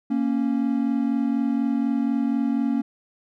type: tone pair together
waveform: triangle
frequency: 233.1 / 277.2 Hz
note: A#3 / C#4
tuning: 0 / 0 cents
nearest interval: minor third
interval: 300 cents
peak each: -21 dBFS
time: 0.1-2.82 s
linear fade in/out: 10 ms
effects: none